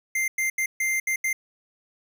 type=tone bursts at uneven times; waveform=square; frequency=2093 Hz; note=C7; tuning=in tune; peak=-23 dBFS; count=6; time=0.15-0.28 / 0.38-0.5 / 0.58-0.66 / 0.8-1 / 1.07-1.16 / 1.24-1.33 s; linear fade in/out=5 ms; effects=none